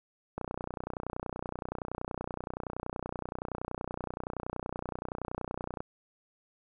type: click train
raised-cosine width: 1 ms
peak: -21 dBFS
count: 167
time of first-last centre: 0.38-5.805 s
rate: 30.6 Hz
effects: none